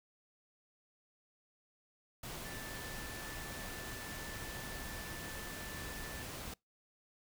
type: tone in noise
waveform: sine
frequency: 1760 Hz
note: A6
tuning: in tune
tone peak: -50 dBFS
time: 2.45-6.23 s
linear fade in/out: 5 ms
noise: pink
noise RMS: -45 dBFS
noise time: 2.23-6.54 s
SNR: -8 dB
effects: noise-tail reverb RT60 0.2 s tail -26 dB re dry